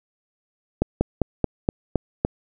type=slowing click train; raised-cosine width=2 ms; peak=-5 dBFS; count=7; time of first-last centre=0.82-2.249 s; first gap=190 ms; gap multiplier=1.09; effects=none